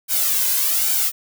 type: noise with flanger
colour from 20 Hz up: blue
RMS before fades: -19 dBFS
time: 0.08-1.12 s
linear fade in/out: 50 ms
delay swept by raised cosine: 1.3 to 1.99 ms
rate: 1.2 Hz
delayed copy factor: +0.8
effects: none